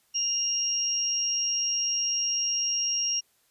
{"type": "tone pair together", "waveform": "sine", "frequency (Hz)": [2820, 5604], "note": ["F7", "F8"], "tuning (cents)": [16, 5], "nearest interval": "octave", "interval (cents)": 1189, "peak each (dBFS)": [-33, -25], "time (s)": [0.14, 3.21], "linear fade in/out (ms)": 20, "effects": ["white hiss -67 dBFS RMS until 3.5 s", "resampled to 32000 Hz"]}